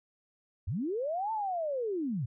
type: linear two-way sweep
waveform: sine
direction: up then down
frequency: 69.3 to 902 to 104.1 Hz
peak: -30 dBFS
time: 0.67-2.26 s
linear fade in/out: 10 ms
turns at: 1.32 s
effects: none